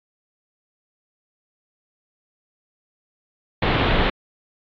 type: low-pass noise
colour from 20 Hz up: pink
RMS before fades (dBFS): -19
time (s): 3.62-4.1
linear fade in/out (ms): 5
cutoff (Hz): 3700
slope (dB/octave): 48
effects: AAC 48 kbps